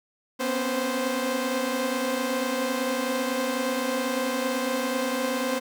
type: tone cluster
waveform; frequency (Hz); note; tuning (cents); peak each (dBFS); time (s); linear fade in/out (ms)
sawtooth; 244.7 / 262.4 / 272.7 / 521; B3 / C4 / C#4 / C5; -16 / +5 / -28 / -7; -26 / -32 / -29 / -24; 0.39-5.6; 20
effects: none